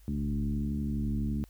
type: tone with frequency modulation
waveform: sine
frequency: 143.3 Hz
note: D3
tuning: 42 cents flat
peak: -28 dBFS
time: 0.08-1.44 s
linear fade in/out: 0 ms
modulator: 72 Hz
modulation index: 1.7
effects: added 50 Hz sine -53 dBFS peak until 1.49 s + white hiss -65 dBFS RMS until 1.49 s